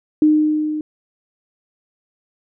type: tone with level ramp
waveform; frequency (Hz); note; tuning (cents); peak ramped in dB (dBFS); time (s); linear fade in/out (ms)
sine; 305.7; D#4; -30; -8 to -21; 0.22-0.81; 2
effects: none